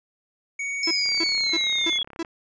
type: tone with pitch glide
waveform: square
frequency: 2238 to 2136 Hz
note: C#7 to C7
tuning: +16 to +35 cents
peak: -27 dBFS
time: 0.59-1.98 s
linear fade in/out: 5 ms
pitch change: -81 cents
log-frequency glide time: 1.35-1.61 s
type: exponential sweep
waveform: sine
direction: down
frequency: 5274 to 3322 Hz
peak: -22 dBFS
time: 0.83-2.03 s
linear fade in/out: 2 ms
type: tone bursts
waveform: 45% pulse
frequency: 331.6 Hz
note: E4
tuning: 10 cents sharp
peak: -25 dBFS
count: 5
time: 0.87-2.23 s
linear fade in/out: 5 ms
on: 40 ms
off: 290 ms
type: click train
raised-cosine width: 0.5 ms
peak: -27 dBFS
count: 42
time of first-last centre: 1.06-2.248 s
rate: 34.5 Hz
effects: resampled to 16000 Hz